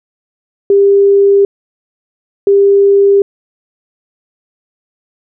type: tone pair in turn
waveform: sine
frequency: 398.6 / 398.6 Hz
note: G4 / G4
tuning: +29 / +29 cents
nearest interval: unison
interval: 0 cents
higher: neither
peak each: -4 dBFS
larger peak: neither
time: 0.7-1.45 / 2.47-3.22 s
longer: neither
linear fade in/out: 2 ms
effects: none